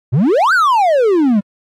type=exponential two-way sweep; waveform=triangle; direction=up then down; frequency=110 to 1582 to 191.9 Hz; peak=-7 dBFS; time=0.12-1.41 s; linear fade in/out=20 ms; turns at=0.53 s; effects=AAC 48 kbps